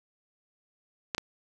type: clicks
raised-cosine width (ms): 0.2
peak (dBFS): -12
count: 2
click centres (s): 1.148 / 1.181
effects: none